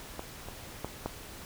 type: clicks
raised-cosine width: 1 ms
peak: -22 / -27 / -20 / -18 dBFS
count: 4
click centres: 0.194 / 0.486 / 0.846 / 1.06 s
effects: pink hiss -46 dBFS RMS until 1.45 s